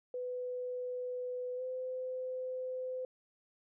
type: tone with pitch glide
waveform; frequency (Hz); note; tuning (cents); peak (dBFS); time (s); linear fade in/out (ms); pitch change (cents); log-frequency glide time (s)
sine; 498.6 to 511.1; B4 to C5; +16 to -41; -36; 0.14-3.05; 2; +43; 1.56-1.62
effects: none